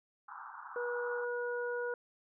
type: band-pass noise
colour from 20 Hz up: white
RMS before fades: -48 dBFS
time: 0.28-1.25 s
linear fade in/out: 5 ms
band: 810 to 1500 Hz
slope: 96 dB/octave
type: harmonic tone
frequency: 483.9 Hz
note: B4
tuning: 35 cents flat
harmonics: 1 / 2 / 3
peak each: -35 / -45 / -40 dBFS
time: 0.76-1.94 s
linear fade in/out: 2 ms
effects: none